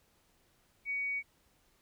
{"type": "tone", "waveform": "sine", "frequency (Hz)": 2250, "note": "C#7", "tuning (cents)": 25, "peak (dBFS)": -32, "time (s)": [0.85, 1.23], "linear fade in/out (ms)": 50, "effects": ["pink hiss -70 dBFS RMS until 1.81 s"]}